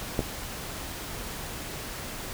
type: clicks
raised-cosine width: 2 ms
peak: -11 / -19 dBFS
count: 2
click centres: 0.192 / 0.205 s
effects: pink hiss -37 dBFS RMS until 2.33 s